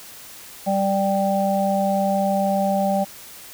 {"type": "harmonic tone", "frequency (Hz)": 196, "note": "G3", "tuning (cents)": 0, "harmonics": [1, 3, 4], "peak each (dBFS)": [-22, -22, -22], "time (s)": [0.66, 3.05], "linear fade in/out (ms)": 20, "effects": ["white hiss -41 dBFS RMS until 3.53 s"]}